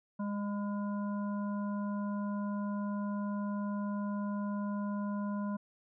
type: harmonic tone with a mistuned harmonic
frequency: 204.3 Hz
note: G#3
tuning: 28 cents flat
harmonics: 1 / 3 / 5 / 7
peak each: -33 / -45 / -44 / -52 dBFS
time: 0.19-5.57 s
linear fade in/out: 10 ms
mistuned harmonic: 5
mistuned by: -18 cents
effects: none